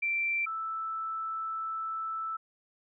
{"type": "tone pair in turn", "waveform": "sine", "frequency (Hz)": [2349, 1318.3], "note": ["D7", "E6"], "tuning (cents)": [0, 0], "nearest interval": "minor seventh", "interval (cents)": 1000, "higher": "first", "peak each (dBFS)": [-27, -32], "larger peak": "first", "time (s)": [[0.02, 0.46], [0.46, 2.37]], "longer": "second", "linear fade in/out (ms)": 10, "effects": []}